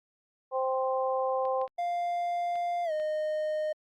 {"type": "harmonic tone", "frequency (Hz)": 261.6, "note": "C4", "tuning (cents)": 0, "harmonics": [2, 3, 4], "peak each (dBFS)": [-28, -32, -34], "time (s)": [0.51, 1.68], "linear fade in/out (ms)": 50}
{"type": "clicks", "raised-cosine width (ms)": 0.3, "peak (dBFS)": -34, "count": 5, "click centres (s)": [1.453, 1.615, 1.678, 2.556, 2.999]}
{"type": "tone with pitch glide", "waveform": "triangle", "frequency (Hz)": [698.5, 615.1], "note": ["F5", "D#5"], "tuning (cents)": [0, -20], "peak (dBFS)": -26, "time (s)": [1.78, 3.73], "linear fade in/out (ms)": 10, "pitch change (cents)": -220, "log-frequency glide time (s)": [2.84, 2.92]}
{"effects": ["Opus 48 kbps"]}